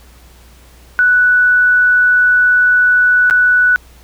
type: tone with dropouts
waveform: sine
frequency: 1481 Hz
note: F#6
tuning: 1 cent sharp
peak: -7 dBFS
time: 0.99-3.76 s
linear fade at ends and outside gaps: 0 ms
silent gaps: 3.299-3.309 s
effects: added 60 Hz sine -41 dBFS peak until 4.03 s + pink hiss -46 dBFS RMS until 4.03 s